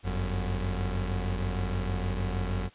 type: tone pair together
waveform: 30% pulse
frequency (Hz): 48.76 / 91.1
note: G1 / F#2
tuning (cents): -8 / -26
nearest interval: major seventh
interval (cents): 1082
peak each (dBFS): -28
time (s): 0.03-2.7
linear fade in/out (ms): 50
effects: white hiss -57 dBFS RMS until 2.74 s + resampled to 8000 Hz